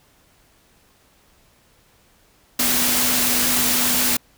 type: tone in noise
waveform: sine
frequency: 246.9 Hz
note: B3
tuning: in tune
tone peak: -28 dBFS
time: 2.59-4.17 s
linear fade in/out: 5 ms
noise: white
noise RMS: -19 dBFS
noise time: 2.59-4.17 s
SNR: -12 dB
effects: pink hiss -57 dBFS RMS until 4.37 s